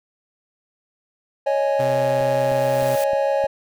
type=chord; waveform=triangle; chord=C# suspended second; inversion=none; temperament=equal; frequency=554.4 / 622.3 / 830.6 Hz; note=C#5 / D#5 / G#5; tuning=0 / 0 / 0 cents; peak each=-17 / -22 / -23 dBFS; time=1.46-3.47 s; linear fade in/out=10 ms
type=noise with exponential growth; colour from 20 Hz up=white; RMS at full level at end=-32 dBFS; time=1.7-3.04 s; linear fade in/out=0 ms; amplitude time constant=290 ms
type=tone; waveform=sawtooth; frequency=130.3 Hz; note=C3; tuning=7 cents flat; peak=-22 dBFS; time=1.79-2.96 s; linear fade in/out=10 ms
type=click train; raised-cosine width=3 ms; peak=-25 dBFS; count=5; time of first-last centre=2.21-3.441 s; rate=3.25 Hz
effects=none